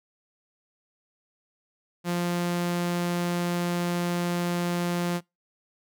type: tone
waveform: sawtooth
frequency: 174.61 Hz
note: F3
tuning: in tune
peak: -21 dBFS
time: 2.04-5.21 s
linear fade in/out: 50 ms
effects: noise-tail reverb RT60 0.2 s tail -24 dB re dry